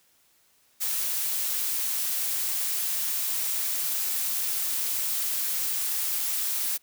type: noise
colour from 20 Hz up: blue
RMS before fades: -28 dBFS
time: 0.8-6.78 s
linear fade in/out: 20 ms
effects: white hiss -64 dBFS RMS until 6.82 s